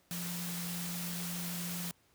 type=tone in noise; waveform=sine; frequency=174.61 Hz; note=F3; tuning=in tune; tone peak=-39 dBFS; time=0.11-1.91 s; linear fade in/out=0 ms; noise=white; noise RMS=-41 dBFS; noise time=0.11-1.91 s; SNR=-1 dB; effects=pink hiss -69 dBFS RMS until 2.14 s + high-pass 60 Hz 12 dB/octave